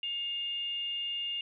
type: tone with frequency modulation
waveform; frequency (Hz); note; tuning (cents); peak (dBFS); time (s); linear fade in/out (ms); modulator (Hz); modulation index
sine; 2820; F7; +16; -32; 0.03-1.41; 2; 642; 0.24
effects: none